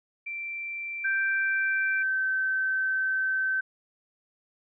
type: tone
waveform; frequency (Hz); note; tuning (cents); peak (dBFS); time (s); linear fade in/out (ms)
sine; 2349; D7; 0; -32; 0.26-2.03; 10
type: tone with pitch glide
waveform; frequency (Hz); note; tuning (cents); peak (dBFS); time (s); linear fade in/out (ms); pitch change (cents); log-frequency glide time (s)
sine; 1568 to 1541.1; G6 to G6; 0 to -30; -24; 1.04-3.61; 10; -30; 1.26-2.28
effects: none